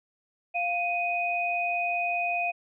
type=tone pair together; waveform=sine; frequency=700 / 2495 Hz; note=F5 / D#7; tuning=+4 / +4 cents; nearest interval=octave + minor seventh; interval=2200 cents; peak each=-28 / -28 dBFS; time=0.54-2.52 s; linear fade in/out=20 ms; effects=none